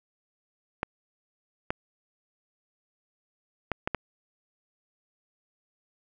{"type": "clicks", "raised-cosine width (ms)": 0.5, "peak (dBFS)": -12, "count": 5, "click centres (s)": [0.831, 1.705, 3.717, 3.875, 3.947], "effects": []}